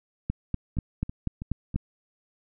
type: two click trains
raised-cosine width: 5 ms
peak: -22 / -14 dBFS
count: 4 / 7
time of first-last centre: 0.77-1.744 / 0.3-1.76 s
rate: 3.08 / 4.11 Hz
effects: none